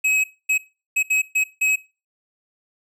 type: tone bursts at uneven times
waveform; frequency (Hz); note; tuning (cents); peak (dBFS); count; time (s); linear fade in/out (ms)
square; 2552; D#7; +43; -17; 6; 0.04-0.24 / 0.49-0.58 / 0.96-1.03 / 1.1-1.22 / 1.35-1.44 / 1.61-1.76; 10
effects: noise-tail reverb RT60 0.3 s tail -19 dB re dry + low-pass 12000 Hz 12 dB/octave